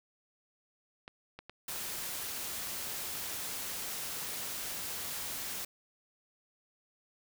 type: clicks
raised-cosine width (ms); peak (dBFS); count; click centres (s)
0.3; -29; 7; 1.079 / 1.39 / 1.496 / 1.761 / 2.671 / 4.228 / 4.427
type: noise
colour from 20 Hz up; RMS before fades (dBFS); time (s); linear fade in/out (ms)
white; -39; 1.68-5.65; 5
effects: none